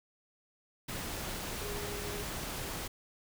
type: tone in noise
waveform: sine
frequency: 410.5 Hz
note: G#4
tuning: 20 cents flat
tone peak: -42 dBFS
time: 1.61-2.23 s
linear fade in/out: 10 ms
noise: pink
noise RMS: -39 dBFS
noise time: 0.88-2.88 s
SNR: -6 dB
effects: none